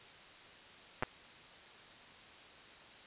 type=clicks; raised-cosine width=0.5 ms; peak=-18 dBFS; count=2; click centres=1.025 / 1.033 s; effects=white hiss -55 dBFS RMS until 3.06 s + resampled to 8000 Hz

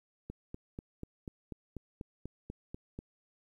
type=click train; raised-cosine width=3 ms; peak=-28 dBFS; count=12; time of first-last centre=0.3-2.989 s; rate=4.09 Hz; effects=11-bit

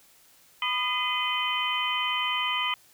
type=tone cluster; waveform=sine; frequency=993 / 1231 / 2038 / 2481 / 3061 Hz; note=B5 / D#6 / C7 / D#7 / G7; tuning=+9 / -19 / -46 / -6 / -42 cents; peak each=-32 / -32 / -32 / -33 / -29 dBFS; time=0.62-2.74 s; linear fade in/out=2 ms; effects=white hiss -58 dBFS RMS until 2.93 s

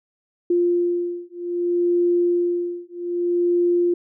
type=beating tone pair; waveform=sine; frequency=349.2 / 349.83 Hz; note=F4 / F4; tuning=0 / +3 cents; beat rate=0.63 Hz; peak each=-21 dBFS; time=0.5-3.94 s; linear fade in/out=5 ms; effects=none

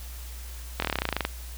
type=slowing click train; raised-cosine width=0.3 ms; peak=-9 dBFS; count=15; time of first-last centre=0.8-1.251 s; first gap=23 ms; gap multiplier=1.05; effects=added 60 Hz sine -37 dBFS peak until 1.57 s + white hiss -46 dBFS RMS until 1.57 s

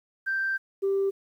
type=tone pair in turn; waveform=sine; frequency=1568 / 392 Hz; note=G6 / G4; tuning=0 / 0 cents; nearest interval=2 octaves; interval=2400 cents; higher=first; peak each=-24 / -21 dBFS; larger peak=second; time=0.26-0.58 / 0.82-1.11 s; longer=first; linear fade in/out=20 ms; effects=tanh soft clip ceiling -19 dBFS + 10-bit

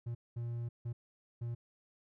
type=tone bursts at uneven times; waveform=triangle; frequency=118.2 Hz; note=A#2; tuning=24 cents sharp; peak=-34 dBFS; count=4; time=0.06-0.15 / 0.36-0.69 / 0.85-0.93 / 1.41-1.55 s; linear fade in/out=10 ms; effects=none

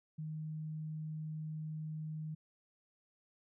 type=tone; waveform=sine; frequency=155.56 Hz; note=D#3; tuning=in tune; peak=-39 dBFS; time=0.18-2.35 s; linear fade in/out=10 ms; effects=none

